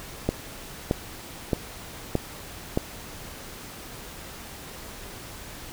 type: click train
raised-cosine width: 2 ms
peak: -8 dBFS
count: 5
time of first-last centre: 0.29-2.774 s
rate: 1.61 Hz
effects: pink hiss -41 dBFS RMS until 5.72 s